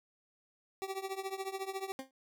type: tone with tremolo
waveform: 25% pulse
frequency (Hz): 385.8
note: G4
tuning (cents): -28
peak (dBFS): -30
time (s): 0.82-1.92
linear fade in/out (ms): 0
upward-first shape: triangle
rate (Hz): 14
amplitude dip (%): 90
type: tone with exponential decay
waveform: 20% pulse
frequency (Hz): 265.5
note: C4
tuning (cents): +25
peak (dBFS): -32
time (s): 1.99-2.11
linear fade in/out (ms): 1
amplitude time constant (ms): 26
effects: none